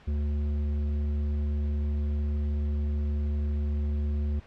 sine tone with tanh clipping, 73.42 Hz, D2, in tune, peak -27 dBFS, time 0.07-4.4 s, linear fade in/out 10 ms, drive 10 dB, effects pink hiss -54 dBFS RMS until 4.46 s + low-pass 3000 Hz 12 dB/octave

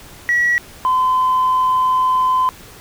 sine tone pair in turn, 1927 / 1023.4 Hz, B6 / C6, -43 / -39 cents, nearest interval major seventh, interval 1096 cents, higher first, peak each -11 dBFS, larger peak neither, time 0.29-0.58 / 0.85-2.49 s, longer second, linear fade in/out 0 ms, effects tanh soft clip ceiling -9 dBFS + pink hiss -40 dBFS RMS until 2.8 s

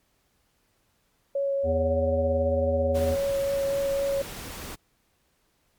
sine tone with vibrato, 554.4 Hz, C#5, in tune, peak -23 dBFS, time 1.35-4.22 s, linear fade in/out 5 ms, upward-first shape triangle, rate 3.8 Hz, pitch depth 10 cents each way
harmonic tone, 81.8 Hz, E2, 13 cents flat, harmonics 1 / 3 / 5 / 7 / 9, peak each -27 / -32 / -34 / -35 / -37 dBFS, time 1.63-3.17 s, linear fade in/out 50 ms
pink noise, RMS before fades -38 dBFS, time 2.94-4.76 s, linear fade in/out 20 ms
effects pink hiss -69 dBFS RMS until 5.78 s + MP3 96 kbps

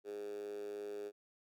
10% pulse tone with high-pass filter, 103 Hz, G#2, 14 cents flat, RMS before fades -44 dBFS, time 0.04-1.12 s, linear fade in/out 50 ms, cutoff 400 Hz, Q 8.6, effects none

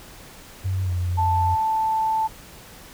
sine tone with pitch glide, 94.3 to 89.11 Hz, F#2 to F2, +33 to +35 cents, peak -21 dBFS, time 0.64-1.56 s, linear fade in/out 20 ms, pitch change -98 cents, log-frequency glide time 0.84-0.91 s
sine tone, 881 Hz, A5, 2 cents sharp, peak -19 dBFS, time 1.17-2.28 s, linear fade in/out 20 ms
effects pink hiss -44 dBFS RMS until 2.93 s

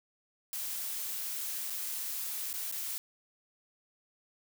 blue noise with dropouts, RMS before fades -37 dBFS, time 0.53-2.98 s, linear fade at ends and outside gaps 0 ms, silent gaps 1.699-1.704 / 2.529-2.539 / 2.714-2.724 s, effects none

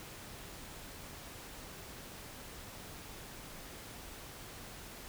silence, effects pink hiss -49 dBFS RMS until 5.08 s

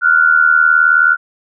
sine tone pair together, 1396.9 / 1476.2 Hz, F6 / F#6, 0 / -4 cents, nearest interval minor second, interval 96 cents, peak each -10 dBFS, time 0.01-1.17 s, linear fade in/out 50 ms, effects none

